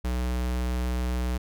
square tone, 61.74 Hz, B1, in tune, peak -26 dBFS, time 0.04-1.38 s, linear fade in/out 10 ms, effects none

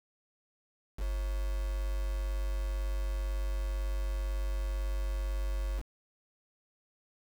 sine tone with quantisation, 49 Hz, G1, in tune, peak -30 dBFS, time 0.97-5.83 s, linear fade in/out 50 ms, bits 7, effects none

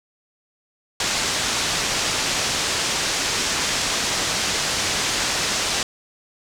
white low-pass noise, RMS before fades -23 dBFS, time 1-5.83 s, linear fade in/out 2 ms, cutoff 7100 Hz, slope 24 dB/octave, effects none

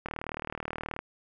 click train, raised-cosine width 0.5 ms, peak -19 dBFS, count 37, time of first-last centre 0.06-0.99 s, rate 38.7 Hz, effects none

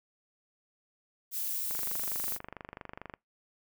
violet noise, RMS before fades -34 dBFS, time 1.31-2.39 s, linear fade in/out 50 ms
click train, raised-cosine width 0.5 ms, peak -26 dBFS, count 36, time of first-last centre 1.71-3.139 s, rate 24.5 Hz
effects noise-tail reverb RT60 0.2 s tail -25 dB re dry

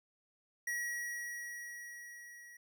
square tone with level ramp, 1913 Hz, A#6, 44 cents sharp, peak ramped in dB -35 to -53 dBFS, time 0.67-2.57 s, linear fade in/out 5 ms, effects none

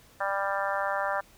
harmonic tone, 197.3 Hz, G3, 11 cents sharp, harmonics 3 / 4 / 5 / 6 / 7 / 8 / 9, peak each -32 / -33 / -34 / -35 / -35 / -36 / -37 dBFS, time 0.2-1.21 s, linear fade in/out 10 ms, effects pink hiss -57 dBFS RMS until 1.37 s

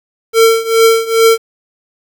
square tone with tremolo, 452.5 Hz, A4, 48 cents sharp, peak -4 dBFS, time 0.33-1.38 s, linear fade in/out 50 ms, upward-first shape triangle, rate 2.4 Hz, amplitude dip 90%, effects 7-bit

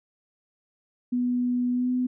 sine tone with pitch glide, 246.4 to 251.1 Hz, B3 to B3, -4 to +29 cents, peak -22 dBFS, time 1.12-2.07 s, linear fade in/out 10 ms, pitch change +33 cents, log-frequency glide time 1.72-1.9 s, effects none

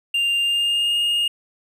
triangle tone with pitch glide, 2794 to 2843 Hz, F7 to F7, 0 to +30 cents, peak -16 dBFS, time 0.14-1.28 s, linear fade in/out 5 ms, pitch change +30 cents, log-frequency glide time 0.38-0.97 s, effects none

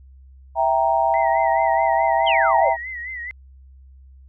sine chord, E diminished, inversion none, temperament equal, 659.3 / 784 / 932.3 Hz, E5 / G5 / Bb5, 0 / 0 / 0 cents, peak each -20 dBFS, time 0.55-2.77 s, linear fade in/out 50 ms
sine tone with vibrato, 1975.5 Hz, B6, in tune, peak -28 dBFS, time 1.14-3.31 s, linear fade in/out 0 ms, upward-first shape sine, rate 4.7 Hz, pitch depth 89 cents each way
sine exponential sweep, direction down, 3347 to 490.9 Hz, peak -19 dBFS, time 2.26-2.7 s, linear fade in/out 20 ms
effects added 66 Hz sine -43 dBFS peak until 4.28 s

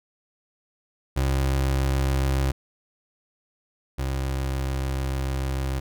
30% pulse tone pair in turn, 67.1 / 66.73 Hz, C2 / C2, +44 / +35 cents, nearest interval unison, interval 9 cents, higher first, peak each -18 / -22 dBFS, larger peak first, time 1.16-2.52 / 3.98-5.8 s, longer second, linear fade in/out 10 ms, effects none

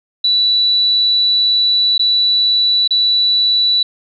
sine tone with dropouts, 3951 Hz, B7, in tune, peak -10 dBFS, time 0.24-3.83 s, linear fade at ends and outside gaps 5 ms, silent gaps 1.98-1.993 / 2.877-2.907 s, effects none

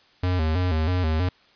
square tone with vibrato, 84.6 Hz, E2, 45 cents sharp, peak -21 dBFS, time 0.23-1.29 s, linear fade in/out 5 ms, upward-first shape square, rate 3.1 Hz, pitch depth 120 cents each way, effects white hiss -57 dBFS RMS until 1.55 s + resampled to 11025 Hz

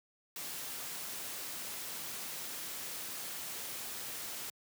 white noise, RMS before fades -42 dBFS, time 0.36-4.5 s, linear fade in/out 2 ms, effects high-pass 100 Hz 12 dB/octave

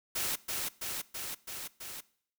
white noise with echo, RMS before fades -33 dBFS, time 0.15-0.36 s, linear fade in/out 10 ms, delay 330 ms, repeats 5, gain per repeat -2 dB, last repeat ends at 2.01 s, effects noise-tail reverb RT60 0.6 s tail -21 dB re dry

